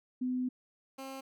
sine / 15% pulse tone pair in turn, 252.7 / 267.7 Hz, B3 / C4, +40 / +40 cents, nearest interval minor second, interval 100 cents, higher second, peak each -30 / -35 dBFS, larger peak first, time 0.21-0.49 / 0.98-1.21 s, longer first, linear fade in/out 10 ms, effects none

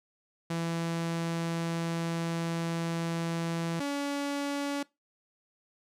sawtooth tone pair in turn, 166.9 / 284 Hz, E3 / C#4, +22 / +42 cents, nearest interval major sixth, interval 920 cents, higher second, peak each -26 dBFS, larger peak neither, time 0.5-3.8 / 3.8-4.83 s, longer first, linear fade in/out 5 ms, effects noise-tail reverb RT60 0.2 s tail -21 dB re dry + low-pass 10000 Hz 12 dB/octave

